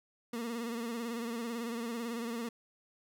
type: tone with vibrato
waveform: 30% pulse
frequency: 233.1 Hz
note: A#3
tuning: in tune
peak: -33 dBFS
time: 0.33-2.49 s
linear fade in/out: 5 ms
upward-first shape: sine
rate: 18 Hz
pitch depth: 60 cents each way
effects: none